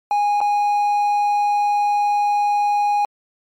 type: tone with dropouts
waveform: triangle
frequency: 824 Hz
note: G#5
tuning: 14 cents flat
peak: -13 dBFS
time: 0.11-3.05 s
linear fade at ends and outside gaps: 1 ms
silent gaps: 0.405-0.413 s
effects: MP3 64 kbps